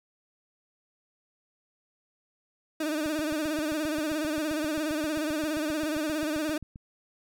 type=tone with vibrato; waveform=30% pulse; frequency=306.6 Hz; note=D#4; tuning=25 cents flat; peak=-25 dBFS; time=2.8-6.58 s; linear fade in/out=5 ms; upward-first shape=sine; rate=17 Hz; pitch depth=76 cents each way
type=click train; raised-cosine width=5 ms; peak=-31 dBFS; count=29; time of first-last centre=3.06-6.759 s; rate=7.57 Hz
effects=none